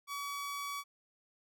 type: tone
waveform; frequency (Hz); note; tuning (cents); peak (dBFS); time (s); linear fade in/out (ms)
sawtooth; 1137; C#6; +44; -34; 0.07-0.84; 50
effects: none